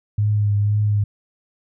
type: tone with vibrato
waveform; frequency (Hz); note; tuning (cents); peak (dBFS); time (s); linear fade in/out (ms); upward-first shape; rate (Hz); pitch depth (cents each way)
sine; 103.83; G#2; 0; -15; 0.18-1.04; 5; triangle; 2; 30
effects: none